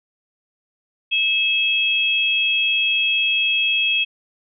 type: tone pair together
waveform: sine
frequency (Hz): 2599 / 3275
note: E7 / G#7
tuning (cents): -25 / -25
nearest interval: major third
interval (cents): 400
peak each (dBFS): -18 / -20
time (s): 1.11-4.05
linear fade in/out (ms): 20
effects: none